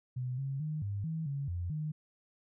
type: tone with pitch steps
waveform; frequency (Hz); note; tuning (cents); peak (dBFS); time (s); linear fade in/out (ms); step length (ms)
sine; 126.2 / 136.3 / 153.7 / 100.8 / 160.8 / 139.9 / 87.6 / 153.3; B2 / C#3 / D#3 / G2 / E3 / C#3 / F2 / D#3; +38 / -29 / -21 / +49 / -43 / +16 / +6 / -25; -33; 0.16-1.92; 10; 220
effects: none